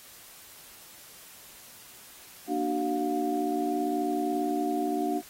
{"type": "tone cluster", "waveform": "sine", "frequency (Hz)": [237.1, 297.8, 375.8, 712], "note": ["A#3", "D4", "F#4", "F5"], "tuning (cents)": [30, 24, 27, 33], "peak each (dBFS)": [-35, -29, -32, -31], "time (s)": [2.47, 5.22], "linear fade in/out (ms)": 50, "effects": ["white hiss -50 dBFS RMS until 5.29 s", "AAC 48 kbps"]}